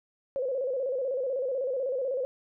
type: tone with vibrato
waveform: sine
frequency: 523.3 Hz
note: C5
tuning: in tune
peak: -27 dBFS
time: 0.36-2.25 s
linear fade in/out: 0 ms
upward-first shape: square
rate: 16 Hz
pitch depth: 83 cents each way
effects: none